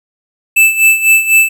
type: tone with tremolo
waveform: square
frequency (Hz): 2637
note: E7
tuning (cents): 0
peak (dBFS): -4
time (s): 0.56-1.49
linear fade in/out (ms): 10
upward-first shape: sine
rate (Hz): 4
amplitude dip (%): 75
effects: none